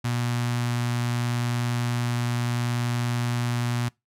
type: tone with notch filter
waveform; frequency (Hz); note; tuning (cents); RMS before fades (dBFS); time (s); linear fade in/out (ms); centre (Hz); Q
sawtooth; 120.7; B2; -39; -26; 0.04-3.89; 10; 460; 0.87
effects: noise-tail reverb RT60 0.2 s tail -24 dB re dry + low-pass 12000 Hz 12 dB/octave